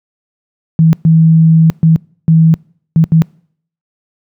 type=tone bursts at uneven times; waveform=sine; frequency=161.8 Hz; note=E3; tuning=32 cents flat; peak=-3 dBFS; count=6; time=0.79-0.93 / 1.05-1.7 / 1.83-1.96 / 2.28-2.54 / 2.96-3.04 / 3.12-3.22 s; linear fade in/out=0 ms; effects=noise-tail reverb RT60 0.6 s tail -26 dB re dry + high-pass 100 Hz 12 dB/octave